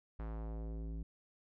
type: tone with low-pass filter sweep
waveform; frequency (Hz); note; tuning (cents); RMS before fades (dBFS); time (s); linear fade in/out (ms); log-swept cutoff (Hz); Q
square; 55; A1; 0; -42; 0.19-1.03; 5; 1500 to 240; 1.1
effects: none